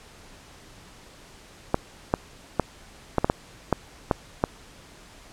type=clicks; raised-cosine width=1 ms; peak=-5 dBFS; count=9; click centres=1.744 / 2.139 / 2.597 / 3.183 / 3.245 / 3.299 / 3.727 / 4.112 / 4.439 s; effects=pink hiss -49 dBFS RMS until 5.32 s + low-pass 9000 Hz 12 dB/octave